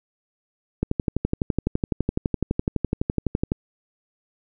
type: click train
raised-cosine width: 3 ms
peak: -8 dBFS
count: 33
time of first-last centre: 0.83-3.519 s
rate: 11.9 Hz
effects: none